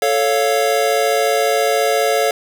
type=chord; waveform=square; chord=A augmented; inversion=none; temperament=equal; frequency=440 / 554.4 / 698.5 Hz; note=A4 / C#5 / E#5; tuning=0 / 0 / 0 cents; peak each=-19 dBFS; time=0.02-2.31 s; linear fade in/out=2 ms; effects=none